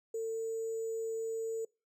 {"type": "tone with sample-and-hold", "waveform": "sine", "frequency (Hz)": 449.4, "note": "A4", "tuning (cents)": 37, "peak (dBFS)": -33, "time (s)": [0.14, 1.65], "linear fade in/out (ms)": 5, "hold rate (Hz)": 7350, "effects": ["noise-tail reverb RT60 0.3 s tail -25 dB re dry", "low-pass 12000 Hz 12 dB/octave"]}